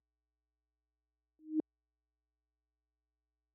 sine tone with exponential growth, 311.2 Hz, D#4, in tune, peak -24 dBFS, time 1.39-1.6 s, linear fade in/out 1 ms, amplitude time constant 44 ms, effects added 60 Hz sine -69 dBFS peak until 3.54 s + high-pass 200 Hz 12 dB/octave

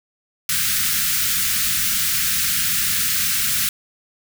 white band-stop noise, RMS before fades -20 dBFS, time 0.49-3.69 s, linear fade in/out 2 ms, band 230 to 1300 Hz, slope 48 dB/octave, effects none

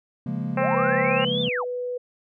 triangle chord, Bb minor seventh, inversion first, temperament equal, 138.59 / 174.61 / 207.7 / 233.1 Hz, Db3 / F3 / Ab3 / Bb3, 0 / 0 / 0 / 0 cents, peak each -29 dBFS, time 0.26-1.49 s, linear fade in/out 5 ms
harmonic tone, 264.4 Hz, C4, 18 cents sharp, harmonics 2 / 3 / 4 / 5 / 6 / 7 / 8 / 9 / 10, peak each -24 / -28 / -30 / -32 / -34 / -35 / -36 / -37 / -38 dBFS, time 0.57-1.25 s, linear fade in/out 5 ms
sine linear two-way sweep, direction up then down, 390 to 3613 to 390 Hz, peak -25 dBFS, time 0.59-1.66 s, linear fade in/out 50 ms, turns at 1.42 s
sine tone, 493.9 Hz, B4, in tune, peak -26 dBFS, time 0.74-1.98 s, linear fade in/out 10 ms
effects none

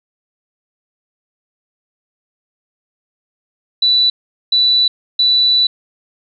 sine tone bursts at uneven times, 3965 Hz, B7, 6 cents sharp, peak -9 dBFS, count 3, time 3.82-4.1 / 4.52-4.88 / 5.19-5.67 s, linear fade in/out 5 ms, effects none

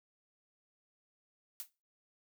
blue noise with exponential decay, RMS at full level -38 dBFS, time 1.6-1.7 s, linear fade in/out 0 ms, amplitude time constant 20 ms, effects noise-tail reverb RT60 0.3 s tail -21 dB re dry

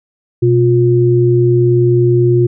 sine tone pair together, 124.33 / 354.4 Hz, B2 / F4, +12 / +25 cents, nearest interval octave + tritone, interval 1813 cents, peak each -10 dBFS, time 0.42-2.47 s, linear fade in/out 10 ms, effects none

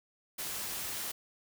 white noise, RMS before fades -38 dBFS, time 0.38-1.12 s, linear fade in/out 10 ms, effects none

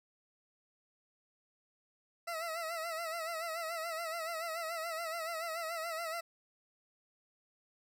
20% pulse tone with vibrato, 659 Hz, E5, 1 cent flat, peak -32 dBFS, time 2.27-6.21 s, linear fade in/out 10 ms, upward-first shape sine, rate 7 Hz, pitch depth 73 cents each way, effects none

